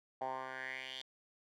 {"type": "tone with band-pass filter sweep", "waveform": "10% pulse", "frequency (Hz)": 130.81, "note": "C3", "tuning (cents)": 0, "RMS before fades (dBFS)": -43, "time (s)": [0.21, 1.02], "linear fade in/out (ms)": 5, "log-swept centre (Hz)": [770, 3600], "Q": 4.3, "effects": []}